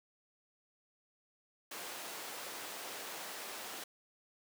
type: high-pass noise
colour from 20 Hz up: pink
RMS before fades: -45 dBFS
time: 1.71-3.84 s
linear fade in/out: 5 ms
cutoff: 470 Hz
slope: 12 dB/octave
effects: none